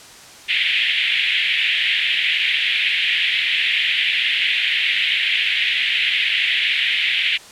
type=band-pass noise; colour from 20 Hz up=white; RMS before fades=-19 dBFS; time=0.48-7.38 s; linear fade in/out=20 ms; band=1900 to 3400 Hz; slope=48 dB/octave; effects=white hiss -41 dBFS RMS until 7.51 s + low-pass 8000 Hz 12 dB/octave